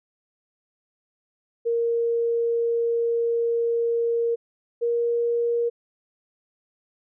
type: tone pair in turn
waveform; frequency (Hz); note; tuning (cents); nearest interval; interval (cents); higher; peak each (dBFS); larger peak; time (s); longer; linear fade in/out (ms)
sine; 466.2 / 471.1; A#4 / A#4; 0 / +18; unison; 18; second; -20; neither; 1.65-4.36 / 4.81-5.7; first; 20
effects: none